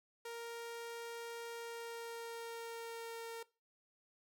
sawtooth tone with pitch glide, 466.2 to 459.5 Hz, A#4 to A#4, 0 to -25 cents, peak -40 dBFS, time 0.25-3.43 s, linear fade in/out 5 ms, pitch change -25 cents, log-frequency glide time 1.51-3.26 s, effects noise-tail reverb RT60 0.3 s tail -20 dB re dry

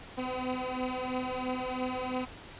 15% pulse beating tone pair, 252.6 / 255.6 Hz, B3 / C4, +39 / -40 cents, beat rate 3 Hz, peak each -29 / -28 dBFS, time 0.17-2.26 s, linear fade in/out 20 ms, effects pink hiss -47 dBFS RMS until 2.59 s + resampled to 8000 Hz

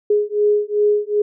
sine beating tone pair, 415.3 / 417.9 Hz, G#4 / G#4, 0 / +11 cents, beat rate 2.6 Hz, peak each -17 dBFS, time 0.1-1.22 s, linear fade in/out 5 ms, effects none

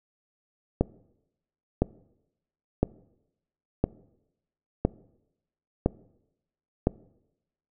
click train, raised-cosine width 2 ms, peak -7 dBFS, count 7, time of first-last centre 0.81-6.871 s, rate 0.99 Hz, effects noise-tail reverb RT60 0.9 s tail -22 dB re dry

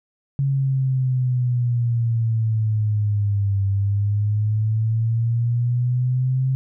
sine exponential two-way sweep, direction down then up, 138.59 to 98 to 132.4 Hz, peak -17 dBFS, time 0.39-6.55 s, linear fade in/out 0 ms, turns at 3.65 s, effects none

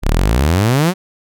sawtooth exponential sweep, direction up, 31.68 to 193.5 Hz, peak -7 dBFS, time 0.02-0.94 s, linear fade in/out 50 ms, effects none

